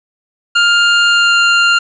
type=tone with pitch glide; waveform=25% pulse; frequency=1404 to 1395.1 Hz; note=F6 to F6; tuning=+9 to -2 cents; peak=-4 dBFS; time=0.55-1.79 s; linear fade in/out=10 ms; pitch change=-11 cents; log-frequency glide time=1.09-1.36 s; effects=resampled to 16000 Hz + 7-bit